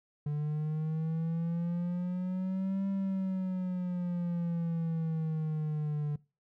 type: exponential two-way sweep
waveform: triangle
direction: up then down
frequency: 146.83 to 196 to 146.83 Hz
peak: -28 dBFS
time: 0.26-6.16 s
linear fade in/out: 5 ms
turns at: 2.88 s
effects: noise-tail reverb RT60 0.3 s tail -22 dB re dry